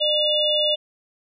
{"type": "tone cluster", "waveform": "sine", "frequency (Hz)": [604, 2869, 3513], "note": ["D5", "F7", "A7"], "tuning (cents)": [48, 46, -3], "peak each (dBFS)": -22, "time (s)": [0, 0.76], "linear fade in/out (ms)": 20, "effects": []}